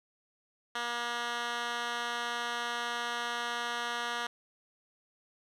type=tone with band-pass filter; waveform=10% pulse; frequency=238.4 Hz; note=A#3; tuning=39 cents sharp; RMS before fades=-35 dBFS; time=0.75-4.27 s; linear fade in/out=5 ms; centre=2300 Hz; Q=1; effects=none